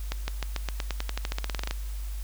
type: accelerating click train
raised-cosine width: 0.2 ms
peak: -13 dBFS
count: 20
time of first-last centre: 0.12-1.71 s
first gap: 160 ms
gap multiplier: 0.92
effects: added 50 Hz sine -31 dBFS peak until 2.23 s + white hiss -49 dBFS RMS until 2.23 s